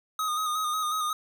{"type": "tone with vibrato", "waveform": "square", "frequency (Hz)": 1244.5, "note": "D#6", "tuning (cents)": 0, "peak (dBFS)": -27, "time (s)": [0.19, 1.13], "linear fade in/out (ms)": 2, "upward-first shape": "square", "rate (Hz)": 5.5, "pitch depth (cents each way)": 31, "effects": []}